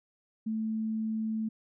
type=tone; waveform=sine; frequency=220 Hz; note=A3; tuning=in tune; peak=-29 dBFS; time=0.46-1.49 s; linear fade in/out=10 ms; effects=none